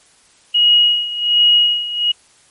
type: tone with tremolo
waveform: sine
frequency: 2893 Hz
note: F#7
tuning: 40 cents flat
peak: -7 dBFS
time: 0.54-2.12 s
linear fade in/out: 10 ms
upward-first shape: sine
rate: 1.3 Hz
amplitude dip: 80%
effects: white hiss -51 dBFS RMS until 2.5 s + MP3 48 kbps